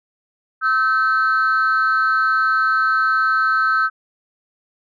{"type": "tone pair together", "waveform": "sine", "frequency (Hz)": [1300, 1538.8], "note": ["E6", "G6"], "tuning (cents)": [-24, -33], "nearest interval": "minor third", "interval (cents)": 291, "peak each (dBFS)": [-15, -16], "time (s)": [0.61, 3.9], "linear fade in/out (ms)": 50, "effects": ["tanh soft clip ceiling -10 dBFS"]}